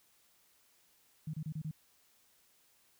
sine tone bursts, 155.56 Hz, D#3, in tune, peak -36 dBFS, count 5, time 1.27-1.712 s, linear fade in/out 5 ms, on 66 ms, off 28 ms, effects white hiss -69 dBFS RMS until 2.99 s

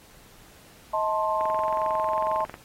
sine chord, A diminished, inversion second, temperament just, 633.6 / 880 / 1056 Hz, Eb5 / A5 / C6, +31 / 0 / +16 cents, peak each -27 dBFS, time 0.93-2.45 s, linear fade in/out 10 ms
click train, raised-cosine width 0.5 ms, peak -23 dBFS, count 26, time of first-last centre 1.41-2.541 s, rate 22.1 Hz
effects pink hiss -53 dBFS RMS until 2.64 s + AAC 48 kbps

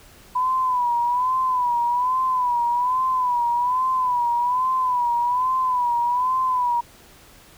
sine tone with vibrato, 992 Hz, B5, 7 cents sharp, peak -18 dBFS, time 0.35-6.81 s, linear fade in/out 10 ms, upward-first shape sine, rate 1.2 Hz, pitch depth 77 cents each way, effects pink hiss -49 dBFS RMS until 7.57 s

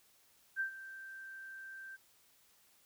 sine tone with ADSR envelope, 1567 Hz, G6, 1 cent flat, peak -31 dBFS, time 0.56-1.97 s, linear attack 42 ms, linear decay 100 ms, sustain -15 dB, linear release 23 ms, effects white hiss -68 dBFS RMS until 2.85 s

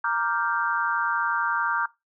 sine chord, G minor seventh, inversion first, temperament equal, 932.3 / 1174.7 / 1396.9 / 1568 Hz, Bb5 / D6 / F6 / G6, 0 / 0 / 0 / 0 cents, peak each -28 dBFS, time 0.04-1.86 s, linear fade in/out 5 ms, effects noise-tail reverb RT60 0.2 s tail -19 dB re dry

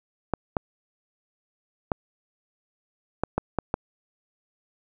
clicks, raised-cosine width 1 ms, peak -9 dBFS, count 7, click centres 0.337 / 0.568 / 1.918 / 3.236 / 3.38 / 3.587 / 3.741 s, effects none

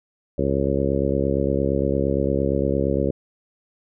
harmonic tone, 68.7 Hz, C#2, 15 cents flat, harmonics 1 / 2 / 3 / 4 / 5 / 6 / 7 / 8, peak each -27 / -27 / -27 / -27 / -27 / -27 / -27 / -27 dBFS, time 0.38-3.11 s, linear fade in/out 5 ms, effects none

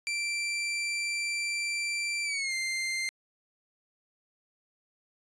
sawtooth tone with pitch glide, 2349 to 2093 Hz, D7 to C7, 0 to 0 cents, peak -26 dBFS, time 0.07-3.09 s, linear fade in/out 0 ms, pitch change -200 cents, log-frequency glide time 2.24-2.54 s, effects resampled to 22050 Hz

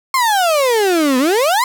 35% pulse exponential two-way sweep, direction down then up, 1085 to 246.9 to 1061 Hz, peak -10 dBFS, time 0.14-1.64 s, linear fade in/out 2 ms, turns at 1.18 s, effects none

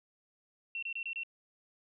sine tone bursts, 2717 Hz, F7, 48 cents flat, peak -35 dBFS, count 5, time 0.75-1.234 s, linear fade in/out 2 ms, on 76 ms, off 26 ms, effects none

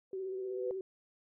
sine tone with exponential growth, 498.7 Hz, B4, 17 cents sharp, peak -32 dBFS, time 0.11-0.71 s, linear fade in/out 1 ms, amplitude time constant 130 ms
sine tone with vibrato, 380 Hz, F#4, 46 cents sharp, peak -36 dBFS, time 0.13-0.81 s, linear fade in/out 2 ms, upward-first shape sine, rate 16 Hz, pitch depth 32 cents each way
effects none

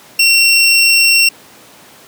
25% pulse tone, 2727 Hz, F7, 42 cents flat, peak -3 dBFS, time 0.19-1.29 s, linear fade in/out 5 ms, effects pink hiss -40 dBFS RMS until 2.07 s + high-pass 200 Hz 12 dB/octave

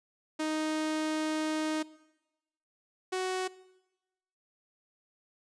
sawtooth tone pair in turn, 311.1 / 371.9 Hz, D#4 / F#4, 0 / +9 cents, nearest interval minor third, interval 309 cents, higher second, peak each -26 dBFS, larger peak neither, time 0.39-1.83 / 3.12-3.48 s, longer first, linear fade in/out 10 ms, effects noise-tail reverb RT60 1.0 s tail -20 dB re dry + resampled to 22050 Hz

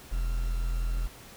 triangle tone with quantisation, 42 Hz, E1, 33 cents sharp, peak -24 dBFS, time 0.11-1.08 s, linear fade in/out 20 ms, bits 8, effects pink hiss -49 dBFS RMS until 1.36 s

